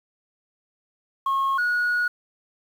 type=tone pair in turn; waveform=sine; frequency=1086 / 1454.2 Hz; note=C#6 / F#6; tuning=-36 / -30 cents; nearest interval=perfect fourth; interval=506 cents; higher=second; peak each=-18 dBFS; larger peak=neither; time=1.26-1.58 / 1.58-2.08 s; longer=second; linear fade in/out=5 ms; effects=tanh soft clip ceiling -18 dBFS + 8-bit